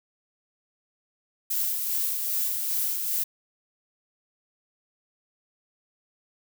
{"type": "noise with tremolo", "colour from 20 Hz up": "violet", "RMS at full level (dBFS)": -26, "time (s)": [1.5, 3.24], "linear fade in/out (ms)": 10, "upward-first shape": "sine", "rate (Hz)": 2.5, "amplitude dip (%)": 35, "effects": []}